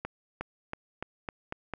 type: accelerating click train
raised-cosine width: 0.5 ms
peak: -19 dBFS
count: 7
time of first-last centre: 0.05-1.737 s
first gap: 360 ms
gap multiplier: 0.9
effects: none